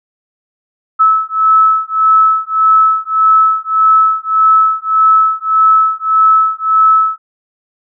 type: beating tone pair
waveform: sine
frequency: 1301 / 1302.7 Hz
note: E6 / E6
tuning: -23 / -21 cents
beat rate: 1.7 Hz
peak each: -10 dBFS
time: 0.99-7.18 s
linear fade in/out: 20 ms
effects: none